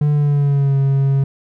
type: tone with pitch glide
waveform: triangle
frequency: 147.8 to 137.11 Hz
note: D3 to C#3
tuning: +11 to -19 cents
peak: -10 dBFS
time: 0.01-1.24 s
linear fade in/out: 5 ms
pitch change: -130 cents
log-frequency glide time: 0.12-0.77 s
effects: none